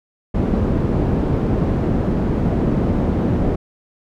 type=low-pass noise; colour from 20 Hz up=white; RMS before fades=-18 dBFS; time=0.34-3.56 s; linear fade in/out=10 ms; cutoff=270 Hz; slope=12 dB/octave; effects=none